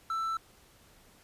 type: tone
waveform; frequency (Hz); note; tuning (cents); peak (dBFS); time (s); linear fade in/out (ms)
triangle; 1328; E6; +12; -28; 0.1-0.37; 2
effects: pink hiss -60 dBFS RMS until 1.23 s + resampled to 32000 Hz